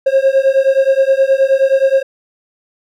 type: beating tone pair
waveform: triangle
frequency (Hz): 533 / 542.5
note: C5 / C#5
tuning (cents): +32 / -37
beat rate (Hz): 9.5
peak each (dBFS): -10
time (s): 0.06-2.03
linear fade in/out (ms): 10
effects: none